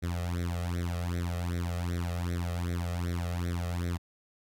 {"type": "tone with flanger", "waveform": "sawtooth", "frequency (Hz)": 87, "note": "F2", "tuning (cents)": -6, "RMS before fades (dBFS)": -32, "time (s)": [0.02, 3.98], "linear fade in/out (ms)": 20, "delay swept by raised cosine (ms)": [0.51, 1.61], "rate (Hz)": 2.6, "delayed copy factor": 0.9, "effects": ["AAC 64 kbps"]}